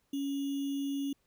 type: tone with sample-and-hold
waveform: sine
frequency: 278.5 Hz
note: C#4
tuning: 8 cents sharp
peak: -31 dBFS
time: 0.13-1.13 s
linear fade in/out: 5 ms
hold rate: 3150 Hz
effects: pink hiss -75 dBFS RMS until 1.26 s